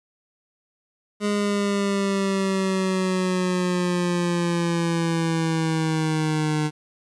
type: exponential sweep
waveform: 25% pulse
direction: down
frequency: 207.2 to 151.8 Hz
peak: -17 dBFS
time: 1.2-6.71 s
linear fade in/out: 50 ms
effects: resampled to 22050 Hz + 9-bit